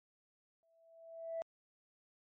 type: tone with exponential growth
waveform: sine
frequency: 659.3 Hz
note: E5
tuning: in tune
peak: -34 dBFS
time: 0.63-1.42 s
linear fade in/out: 0 ms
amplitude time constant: 170 ms
effects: tanh soft clip ceiling -33 dBFS + MP3 32 kbps